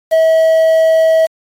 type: tone with quantisation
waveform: triangle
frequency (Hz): 645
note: E5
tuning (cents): -38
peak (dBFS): -5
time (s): 0.11-1.27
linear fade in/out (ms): 20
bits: 5
effects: AAC 48 kbps